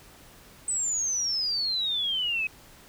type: exponential sweep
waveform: sine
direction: down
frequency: 8180 to 2528 Hz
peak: -25 dBFS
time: 0.68-2.47 s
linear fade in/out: 2 ms
effects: pink hiss -52 dBFS RMS until 2.88 s